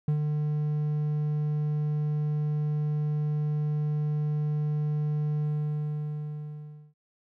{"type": "tone with ADSR envelope", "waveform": "triangle", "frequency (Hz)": 150, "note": "D3", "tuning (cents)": 37, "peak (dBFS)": -19, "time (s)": [0.08, 6.94], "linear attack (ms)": 3, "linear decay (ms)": 89, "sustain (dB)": -4, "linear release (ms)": 1500, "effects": []}